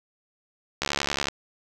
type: click train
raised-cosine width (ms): 0.2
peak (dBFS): -7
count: 34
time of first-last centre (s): 0.82-1.285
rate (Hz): 71
effects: none